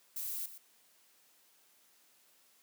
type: noise with echo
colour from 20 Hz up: violet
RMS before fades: -39 dBFS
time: 0.16-0.46 s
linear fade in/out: 5 ms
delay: 120 ms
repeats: 1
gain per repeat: -12 dB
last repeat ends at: 0.58 s
effects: white hiss -67 dBFS RMS until 2.62 s + high-pass 200 Hz 12 dB/octave